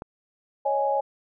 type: click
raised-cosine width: 1 ms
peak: -21 dBFS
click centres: 0.021 s
type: chord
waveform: sine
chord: C# suspended second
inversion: none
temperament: just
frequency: 554.4 / 623.7 / 831.5 Hz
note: C#5 / D#5 / G#5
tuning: 0 / +4 / +2 cents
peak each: -25 / -30 / -24 dBFS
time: 0.65-1.01 s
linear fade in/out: 10 ms
effects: none